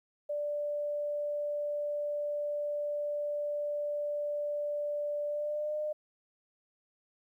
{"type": "tone with pitch glide", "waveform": "sine", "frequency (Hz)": [587.3, 605.2], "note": ["D5", "D#5"], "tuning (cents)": [0, -48], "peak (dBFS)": -31, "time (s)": [0.29, 5.93], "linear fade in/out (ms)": 10, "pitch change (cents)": 52, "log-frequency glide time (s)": [5.27, 5.76], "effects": ["12-bit"]}